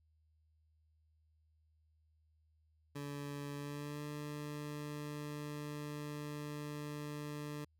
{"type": "tone with pitch glide", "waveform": "20% pulse", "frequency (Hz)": [143.5, 148.05], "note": ["D3", "D3"], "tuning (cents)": [-40, 14], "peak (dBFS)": -37, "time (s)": [2.95, 7.65], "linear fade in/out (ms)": 10, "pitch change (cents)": 54, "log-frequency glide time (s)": [3.56, 4.04], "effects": ["added 78 Hz sine -70 dBFS peak until 7.79 s"]}